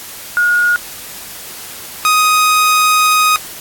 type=tone pair in turn; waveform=sine / sawtooth; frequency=1438 / 1250.5 Hz; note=F#6 / D#6; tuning=-50 / +8 cents; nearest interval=major second; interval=242 cents; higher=first; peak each=-9 / -5 dBFS; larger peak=second; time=0.37-0.76 / 2.05-3.36 s; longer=second; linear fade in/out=0 ms; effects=white hiss -30 dBFS RMS until 3.6 s + AAC 64 kbps